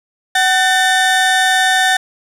30% pulse tone pair together, 753.4 / 1792 Hz, F#5 / A6, +31 / +31 cents, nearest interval octave + minor third, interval 1500 cents, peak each -11 dBFS, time 0.35-1.97 s, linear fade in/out 5 ms, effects low-pass 10000 Hz 12 dB/octave + 7-bit

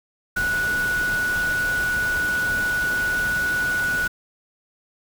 sine tone in noise, 1471 Hz, F#6, 11 cents flat, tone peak -20 dBFS, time 0.36-4.08 s, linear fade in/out 10 ms, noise pink, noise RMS -32 dBFS, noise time 0.36-4.08 s, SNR +9 dB, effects none

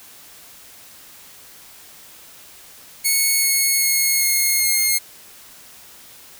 5% pulse tone with pitch steps, 2203 / 2187 / 2170 / 2154 / 2138 Hz, C#7 / C#7 / C#7 / C7 / C7, -11 / -24 / -37 / +50 / +37 cents, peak -6 dBFS, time 3.04-4.99 s, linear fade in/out 20 ms, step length 390 ms, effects white hiss -44 dBFS RMS until 6.39 s

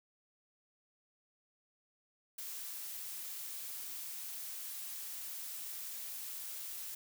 blue noise, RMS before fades -44 dBFS, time 2.38-6.95 s, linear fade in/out 5 ms, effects none

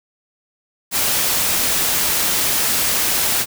white noise, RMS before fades -18 dBFS, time 0.91-3.46 s, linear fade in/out 50 ms, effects none

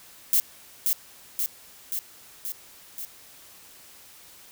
violet noise with echo, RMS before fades -20 dBFS, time 0.33-0.4 s, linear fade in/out 0 ms, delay 530 ms, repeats 5, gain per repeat -3 dB, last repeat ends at 3.05 s, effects white hiss -50 dBFS RMS until 4.51 s

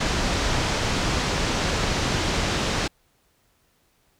pink low-pass noise, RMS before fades -24 dBFS, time 0-2.88 s, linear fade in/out 10 ms, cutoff 6700 Hz, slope 24 dB/octave, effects pink hiss -65 dBFS RMS until 4.19 s

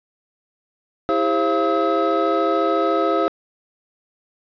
triangle tone cluster, 328.7 / 402.6 / 532 / 682 / 1284 Hz, E4 / G4 / C5 / F5 / E6, -5 / +46 / +29 / -41 / -46 cents, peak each -21 dBFS, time 1.09-3.28 s, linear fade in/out 0 ms, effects resampled to 11025 Hz + 7-bit

